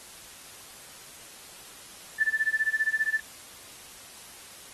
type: tone with tremolo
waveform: sine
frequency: 1760 Hz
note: A6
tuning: in tune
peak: -20 dBFS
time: 2.2-3.2 s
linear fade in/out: 5 ms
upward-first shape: sine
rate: 15 Hz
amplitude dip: 95%
effects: white hiss -47 dBFS RMS until 4.73 s + AAC 32 kbps